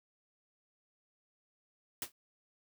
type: noise with exponential decay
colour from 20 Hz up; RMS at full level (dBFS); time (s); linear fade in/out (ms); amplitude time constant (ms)
white; -33; 2.02-2.12; 2; 20
effects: none